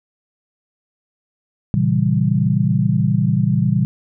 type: chord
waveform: sine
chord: A# diminished seventh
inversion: none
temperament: equal with one note detuned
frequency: 116.54 / 137.16 / 164.81 / 196 Hz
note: A#2 / C#3 / E3 / G3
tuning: 0 / -18 / 0 / 0 cents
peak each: -19 dBFS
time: 1.74-3.85 s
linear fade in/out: 0 ms
effects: none